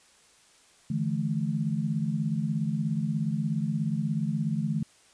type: tone cluster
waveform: sine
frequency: 148.5 / 165.3 / 216 Hz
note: D3 / E3 / A3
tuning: +20 / +5 / -32 cents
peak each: -30 dBFS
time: 0.9-4.83 s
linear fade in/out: 5 ms
effects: white hiss -59 dBFS RMS until 5.13 s + resampled to 22050 Hz